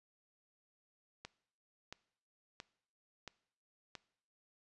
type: click train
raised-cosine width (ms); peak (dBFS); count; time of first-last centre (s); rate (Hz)
0.2; -28; 5; 1.25-3.953; 1.48
effects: noise-tail reverb RT60 0.7 s tail -21 dB re dry + resampled to 24000 Hz